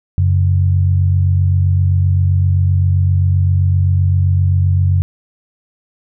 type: tone pair together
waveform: sine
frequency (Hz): 92.02 / 139.7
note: F#2 / C#3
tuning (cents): -9 / +14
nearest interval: perfect fifth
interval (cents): 723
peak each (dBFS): -10 / -18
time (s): 0.18-5.02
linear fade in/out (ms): 0
effects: none